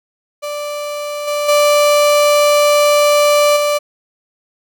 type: tone with level steps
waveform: 35% pulse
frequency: 587.3 Hz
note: D5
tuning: in tune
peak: -19 / -14 / -7 / -11 dBFS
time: 0.42-3.79 s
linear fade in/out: 20 ms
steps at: 1.27 / 1.48 / 3.56 s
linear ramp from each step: 10 ms
effects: none